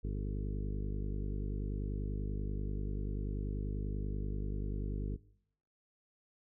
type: harmonic tone with a mistuned harmonic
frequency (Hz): 50.3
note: G1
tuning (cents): +45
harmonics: 1 / 2 / 3 / 4 / 5 / 6 / 7 / 8 / 9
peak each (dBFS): -35 / -41 / -45 / -47 / -49 / -51 / -52 / -53 / -54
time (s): 0.03-5.17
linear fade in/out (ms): 20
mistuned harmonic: 8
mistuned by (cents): +38
effects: noise-tail reverb RT60 0.7 s tail -20 dB re dry